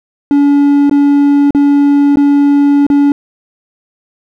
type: tone with dropouts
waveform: triangle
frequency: 285 Hz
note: C#4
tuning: 48 cents sharp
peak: -3 dBFS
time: 0.31-3.12 s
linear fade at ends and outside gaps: 1 ms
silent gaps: 0.896-0.912 / 1.507-1.548 / 2.158-2.171 / 2.866-2.901 s
effects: none